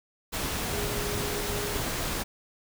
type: tone in noise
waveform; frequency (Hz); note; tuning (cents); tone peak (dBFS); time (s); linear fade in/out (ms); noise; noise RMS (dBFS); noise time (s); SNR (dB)
sine; 411.9; G#4; -14; -35; 0.72-1.78; 20; pink; -31; 0.32-2.24; -7
effects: none